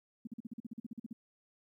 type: tone bursts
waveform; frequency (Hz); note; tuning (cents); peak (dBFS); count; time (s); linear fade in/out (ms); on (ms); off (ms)
sine; 229.5; A#3; -27; -39; 14; 0.25-1.13; 5; 22; 44
effects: 13-bit